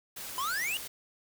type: noise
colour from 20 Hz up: white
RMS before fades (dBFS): -41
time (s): 0.16-0.88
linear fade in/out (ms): 10
type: exponential sweep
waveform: square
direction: up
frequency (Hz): 991 to 2960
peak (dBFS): -31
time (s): 0.38-0.77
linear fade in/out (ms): 0
effects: none